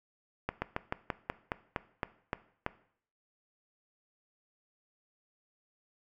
slowing click train, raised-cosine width 0.5 ms, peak -16 dBFS, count 11, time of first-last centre 0.49-2.664 s, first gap 130 ms, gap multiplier 1.11, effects noise-tail reverb RT60 0.6 s tail -17 dB re dry

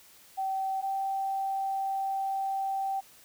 sine tone pair in turn, 770 / 778 Hz, G5 / G5, -31 / -13 cents, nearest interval unison, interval 18 cents, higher second, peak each -28 dBFS, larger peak neither, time 0.37-0.82 / 0.82-3.01 s, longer second, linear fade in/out 20 ms, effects white hiss -56 dBFS RMS until 3.24 s

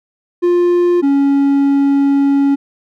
triangle tone pair in turn, 351.4 / 278.9 Hz, F4 / C#4, +11 / +11 cents, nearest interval major third, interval 400 cents, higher first, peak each -7 dBFS, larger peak neither, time 0.42-1.02 / 1.02-2.56 s, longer second, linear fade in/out 20 ms, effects none

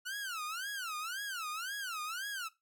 sawtooth tone with vibrato, 1424 Hz, F6, 33 cents sharp, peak -34 dBFS, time 0.05-2.49 s, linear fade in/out 20 ms, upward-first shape sine, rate 1.9 Hz, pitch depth 270 cents each way, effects noise-tail reverb RT60 0.2 s tail -17 dB re dry

